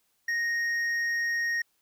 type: tone with hard clipping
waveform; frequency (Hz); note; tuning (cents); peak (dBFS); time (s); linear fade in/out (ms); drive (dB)
triangle; 1864.7; A#6; 0; -27; 0.28-1.62; 5; 8
effects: white hiss -72 dBFS RMS until 1.81 s